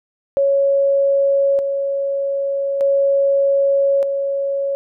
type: tone with tremolo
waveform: sine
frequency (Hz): 554.4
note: C#5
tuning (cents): 0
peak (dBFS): -12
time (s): 0.37-4.75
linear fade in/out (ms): 0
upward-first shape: square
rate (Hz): 0.41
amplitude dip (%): 45
effects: none